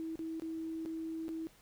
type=tone with dropouts; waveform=sine; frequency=323.4 Hz; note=E4; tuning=33 cents flat; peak=-37 dBFS; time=0-1.47 s; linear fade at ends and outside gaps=0 ms; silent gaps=0.156-0.192 / 0.398-0.421 / 0.852-0.859 / 1.282-1.29 s; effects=pink hiss -63 dBFS RMS until 1.61 s